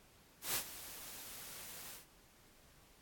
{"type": "noise with ADSR envelope", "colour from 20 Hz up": "white", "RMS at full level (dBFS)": -35, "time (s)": [0.41, 2.06], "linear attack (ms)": 140, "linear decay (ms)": 83, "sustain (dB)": -15, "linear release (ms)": 130, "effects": ["pink hiss -65 dBFS RMS until 3.01 s", "AAC 64 kbps"]}